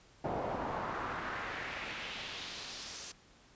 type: noise with band-pass filter sweep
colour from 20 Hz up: brown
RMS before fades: -40 dBFS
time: 0.24-3.12 s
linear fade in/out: 5 ms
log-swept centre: 630 to 6500 Hz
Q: 1.7
effects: pink hiss -62 dBFS RMS until 3.55 s + resampled to 16000 Hz